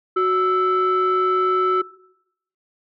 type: tone pair together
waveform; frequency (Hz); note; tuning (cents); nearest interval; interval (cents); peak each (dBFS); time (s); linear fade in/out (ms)
sine; 370 / 1318.5; F#4 / E6; 0 / 0; octave + minor seventh; 2200; -17; 0.16-1.82; 10
effects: noise-tail reverb RT60 0.8 s tail -21 dB re dry + tanh soft clip ceiling -12 dBFS